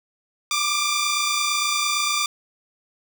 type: tone pair together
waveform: 10% pulse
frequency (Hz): 1171.2 / 1200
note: D6 / D6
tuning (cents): -5 / +37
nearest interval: unison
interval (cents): 42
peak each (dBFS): -15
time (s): 0.51-2.26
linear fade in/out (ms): 2
effects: none